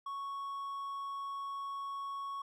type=tone; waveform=triangle; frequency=1108.7 Hz; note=C#6; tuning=in tune; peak=-36 dBFS; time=0.06-2.42 s; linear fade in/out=5 ms; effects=none